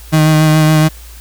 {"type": "tone with vibrato", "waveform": "35% pulse", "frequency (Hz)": 155.56, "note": "D#3", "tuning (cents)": 0, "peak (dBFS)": -5, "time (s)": [0.12, 0.89], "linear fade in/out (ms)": 20, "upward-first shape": "sine", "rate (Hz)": 7.1, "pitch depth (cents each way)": 19, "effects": ["added 57 Hz sine -32 dBFS peak until 1.2 s", "white hiss -39 dBFS RMS until 1.2 s"]}